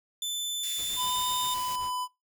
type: tone with pitch glide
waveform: sawtooth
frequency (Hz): 3520 to 3638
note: A7 to A#7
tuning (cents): 0 to -43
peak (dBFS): -27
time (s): 0.22-1.54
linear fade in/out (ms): 2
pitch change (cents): +57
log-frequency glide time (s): 0.83-1.26
type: high-pass noise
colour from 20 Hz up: white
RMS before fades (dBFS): -40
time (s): 0.63-1.76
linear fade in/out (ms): 5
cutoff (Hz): 1800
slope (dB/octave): 24
type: noise with tremolo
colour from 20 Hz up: pink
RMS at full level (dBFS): -46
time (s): 0.77-1.92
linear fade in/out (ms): 20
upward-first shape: sine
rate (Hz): 7.7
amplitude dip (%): 70
type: tone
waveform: square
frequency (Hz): 1000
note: B5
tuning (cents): +21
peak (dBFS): -31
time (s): 0.96-2.08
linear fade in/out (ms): 50
effects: noise-tail reverb RT60 0.2 s tail -21 dB re dry